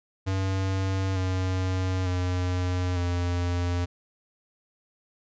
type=tone with pitch steps; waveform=square; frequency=95.6 / 92.99 / 90.44 / 87.97 Hz; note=G2 / F#2 / F#2 / F2; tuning=-43 / +9 / -39 / +13 cents; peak=-25 dBFS; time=0.26-3.86 s; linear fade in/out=20 ms; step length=900 ms; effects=resampled to 16000 Hz